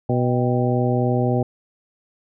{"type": "harmonic tone with a mistuned harmonic", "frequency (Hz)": 123.47, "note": "B2", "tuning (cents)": 0, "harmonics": [1, 2, 3, 4, 5, 6], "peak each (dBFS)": [-20, -23, -25, -26, -27, -28], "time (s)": [0.09, 1.43], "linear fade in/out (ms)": 5, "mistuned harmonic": 6, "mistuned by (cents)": 96, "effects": []}